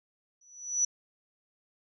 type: tone with exponential growth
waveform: sine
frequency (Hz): 5920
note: F#8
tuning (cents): 0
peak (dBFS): -21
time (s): 0.41-0.85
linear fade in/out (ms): 5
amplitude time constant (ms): 95
effects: none